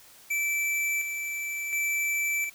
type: tone with tremolo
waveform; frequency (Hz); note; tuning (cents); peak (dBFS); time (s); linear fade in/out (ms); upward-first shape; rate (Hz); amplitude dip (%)
square; 2324; D7; -19; -26; 0.3-2.5; 10; square; 0.7; 45
effects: white hiss -53 dBFS RMS until 2.54 s